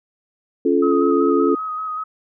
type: chord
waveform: sine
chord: Db augmented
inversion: none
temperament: just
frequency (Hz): 277.2 / 346.5 / 433.1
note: Db4 / F4 / A4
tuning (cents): 0 / -14 / -27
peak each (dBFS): -18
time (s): 0.65-1.55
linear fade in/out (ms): 5
type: tone with vibrato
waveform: sine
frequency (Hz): 1262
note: D#6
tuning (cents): +24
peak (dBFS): -23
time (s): 0.82-2.04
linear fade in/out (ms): 10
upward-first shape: square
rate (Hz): 5.2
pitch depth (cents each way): 18
effects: none